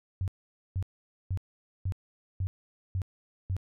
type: tone bursts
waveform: sine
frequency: 93.9 Hz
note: F#2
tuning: 26 cents sharp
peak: -27 dBFS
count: 7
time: 0.21-3.566 s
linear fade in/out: 0 ms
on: 68 ms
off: 480 ms
effects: none